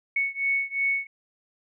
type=beating tone pair; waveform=sine; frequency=2214 / 2216.8 Hz; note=C#7 / C#7; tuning=-3 / -1 cents; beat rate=2.8 Hz; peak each=-26 / -27 dBFS; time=0.16-1.07 s; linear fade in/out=5 ms; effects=none